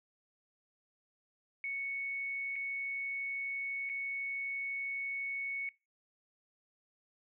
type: tone with dropouts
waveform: sine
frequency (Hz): 2217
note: C#7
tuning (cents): 0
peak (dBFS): -35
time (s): 1.64-5.69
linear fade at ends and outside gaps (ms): 1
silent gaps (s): 2.558-2.562 / 3.892-3.897
effects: noise-tail reverb RT60 0.3 s tail -24 dB re dry